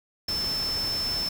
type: tone in noise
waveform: sine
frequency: 5290 Hz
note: E8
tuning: 5 cents sharp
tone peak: -26 dBFS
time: 0.28-1.29 s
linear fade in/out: 5 ms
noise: pink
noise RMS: -36 dBFS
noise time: 0.28-1.29 s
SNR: +7 dB
effects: none